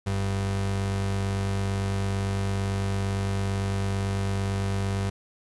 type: tone pair together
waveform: 35% pulse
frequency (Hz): 48.9 / 97.8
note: G1 / G2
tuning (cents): -4 / -4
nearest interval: octave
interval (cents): 1200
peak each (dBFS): -34 / -24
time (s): 0.06-5.1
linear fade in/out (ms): 10
effects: resampled to 24000 Hz + 10-bit